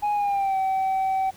sine tone with pitch glide, 830.6 to 766.1 Hz, G#5 to G5, 0 to -40 cents, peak -18 dBFS, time 0.02-1.31 s, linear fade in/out 20 ms, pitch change -140 cents, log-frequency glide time 0.13-0.57 s, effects tanh soft clip ceiling -20 dBFS + pink hiss -50 dBFS RMS until 1.36 s

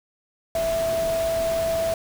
sine tone in noise, 659.3 Hz, E5, in tune, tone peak -21 dBFS, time 0.55-1.94 s, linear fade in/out 2 ms, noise pink, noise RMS -33 dBFS, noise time 0.55-1.94 s, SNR +9 dB, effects none

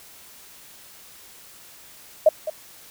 sine tone with echo, 622.3 Hz, D#5, in tune, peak -9 dBFS, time 2.26-2.29 s, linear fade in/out 5 ms, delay 210 ms, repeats 1, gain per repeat -14 dB, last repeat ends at 2.5 s, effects white hiss -47 dBFS RMS until 2.9 s

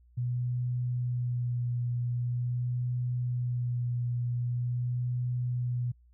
sine tone with vibrato, 122.4 Hz, B2, 15 cents flat, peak -28 dBFS, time 0.17-5.92 s, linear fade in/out 10 ms, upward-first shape sine, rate 0.44 Hz, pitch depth 16 cents each way, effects noise-tail reverb RT60 0.1 s tail -26 dB re dry + added 60 Hz sine -57 dBFS peak until 6.13 s

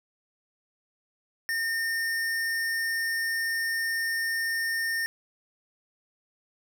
square tone, 1821 Hz, A#6, 41 cents flat, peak -27 dBFS, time 1.49-5.06 s, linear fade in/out 0 ms, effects none

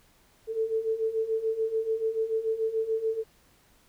sine beating tone pair, 440 / 446.9 Hz, A4 / A4, 0 / +27 cents, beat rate 6.9 Hz, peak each -31 / -27 dBFS, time 0.47-3.24 s, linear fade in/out 50 ms, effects pink hiss -62 dBFS RMS until 3.88 s

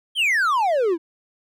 triangle exponential sweep, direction down, 3287 to 311.1 Hz, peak -15 dBFS, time 0.15-0.98 s, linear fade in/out 50 ms, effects none

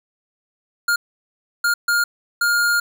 square tone bursts at uneven times, 1414 Hz, F6, 21 cents sharp, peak -16 dBFS, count 4, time 0.88-0.96 / 1.64-1.74 / 1.88-2.04 / 2.41-2.8 s, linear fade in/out 5 ms, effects none

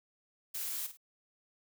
blue noise with echo, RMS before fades -38 dBFS, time 0.54-0.87 s, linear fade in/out 10 ms, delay 51 ms, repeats 2, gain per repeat -10 dB, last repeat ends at 0.972 s, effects none

